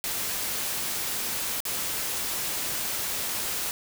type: noise with dropouts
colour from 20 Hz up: white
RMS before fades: -30 dBFS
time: 0.04-3.71 s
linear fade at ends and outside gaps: 0 ms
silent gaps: 1.604-1.653 s
effects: none